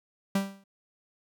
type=tone with exponential decay; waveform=45% pulse; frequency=196 Hz; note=G3; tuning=in tune; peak=-21 dBFS; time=0.35-0.64 s; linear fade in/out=5 ms; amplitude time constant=62 ms; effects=none